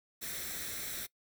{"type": "noise with comb filter", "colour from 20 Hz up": "white", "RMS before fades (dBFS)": -40, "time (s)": [0.21, 1.07], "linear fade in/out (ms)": 20, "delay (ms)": 0.52, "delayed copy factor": 0.6, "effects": ["noise-tail reverb RT60 0.1 s tail -21 dB re dry"]}